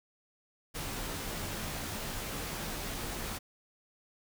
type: noise with comb filter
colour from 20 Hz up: pink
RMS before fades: -38 dBFS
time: 0.74-3.39 s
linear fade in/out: 20 ms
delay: 16 ms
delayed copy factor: -0.5
effects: none